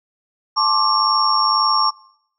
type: tone cluster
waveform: sine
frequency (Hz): 871 / 1065 / 1167 / 5520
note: A5 / C6 / D6 / F8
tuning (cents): -18 / +30 / -11 / -21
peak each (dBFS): -23 / -19 / -18 / -19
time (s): 0.56-1.91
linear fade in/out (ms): 20
effects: noise-tail reverb RT60 0.7 s tail -22 dB re dry